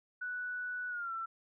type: tone with pitch glide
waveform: sine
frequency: 1480 to 1341.6 Hz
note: F#6 to E6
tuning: 0 to +30 cents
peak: -36 dBFS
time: 0.21-1.26 s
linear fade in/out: 10 ms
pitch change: -170 cents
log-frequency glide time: 0.89-1.13 s
effects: none